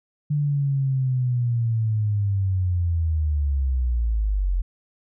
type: linear sweep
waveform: sine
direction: down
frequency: 148.6 to 43 Hz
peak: -19 dBFS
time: 0.3-4.62 s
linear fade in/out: 10 ms
effects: none